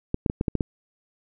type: clicks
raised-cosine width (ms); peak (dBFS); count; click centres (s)
3; -10; 7; 0.144 / 0.262 / 0.299 / 0.411 / 0.482 / 0.553 / 0.608
effects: none